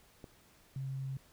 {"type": "click", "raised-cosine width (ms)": 2, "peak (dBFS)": -34, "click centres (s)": 0.242}
{"type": "tone", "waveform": "sine", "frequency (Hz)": 134.2, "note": "C3", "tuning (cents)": 44, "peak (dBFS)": -36, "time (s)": [0.76, 1.17], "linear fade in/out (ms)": 2}
{"effects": ["pink hiss -64 dBFS RMS until 1.32 s"]}